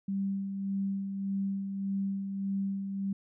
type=tone with tremolo; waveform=sine; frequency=196 Hz; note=G3; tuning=in tune; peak=-28 dBFS; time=0.08-3.13 s; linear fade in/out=5 ms; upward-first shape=sine; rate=1.7 Hz; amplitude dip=45%; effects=none